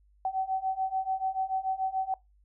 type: beating tone pair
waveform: sine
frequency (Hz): 758 / 764.9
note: F#5 / G5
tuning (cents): +42 / -43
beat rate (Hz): 6.9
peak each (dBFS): -32 / -30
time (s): 0.25-2.14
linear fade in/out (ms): 2
effects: noise-tail reverb RT60 0.2 s tail -23 dB re dry + added 50 Hz sine -60 dBFS peak until 2.44 s